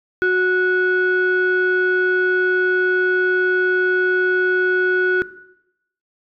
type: tone pair together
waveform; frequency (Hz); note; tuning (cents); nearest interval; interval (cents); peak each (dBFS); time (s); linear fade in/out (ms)
sine; 367.8 / 1471.2; F#4 / F#6; -10 / -10; 2 octaves; 2400; -15; 0.22-5.22; 0
effects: noise-tail reverb RT60 0.8 s tail -17 dB re dry + tanh soft clip ceiling -10 dBFS